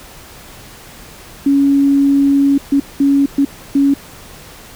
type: tone bursts at uneven times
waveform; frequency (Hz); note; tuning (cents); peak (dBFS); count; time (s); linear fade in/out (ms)
sine; 279; C#4; +11; -8; 5; 1.46-2.58 / 2.72-2.8 / 3-3.26 / 3.38-3.45 / 3.75-3.94; 5
effects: pink hiss -37 dBFS RMS until 4.75 s